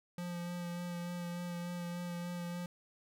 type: tone with vibrato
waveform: square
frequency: 174.61 Hz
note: F3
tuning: in tune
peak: -39 dBFS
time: 0.18-2.66 s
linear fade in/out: 2 ms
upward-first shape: sine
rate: 3.4 Hz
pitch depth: 16 cents each way
effects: none